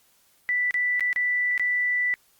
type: tone with dropouts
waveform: sine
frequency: 1975.5 Hz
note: B6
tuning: in tune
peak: -21 dBFS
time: 0.49-2.14 s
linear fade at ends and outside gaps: 0 ms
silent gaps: 0.709-0.742 / 0.996-1.007 / 1.129-1.161 / 1.578-1.596 s
effects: white hiss -62 dBFS RMS until 2.39 s + Opus 48 kbps